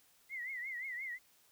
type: tone with vibrato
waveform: sine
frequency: 2030 Hz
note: B6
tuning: 47 cents sharp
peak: -39 dBFS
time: 0.29-1.19 s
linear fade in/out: 50 ms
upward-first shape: triangle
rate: 5.7 Hz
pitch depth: 140 cents each way
effects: white hiss -68 dBFS RMS until 1.51 s